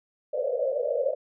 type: band-pass noise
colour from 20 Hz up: pink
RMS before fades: -27 dBFS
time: 0.33-1.15 s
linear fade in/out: 10 ms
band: 490 to 610 Hz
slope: 96 dB/octave
effects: none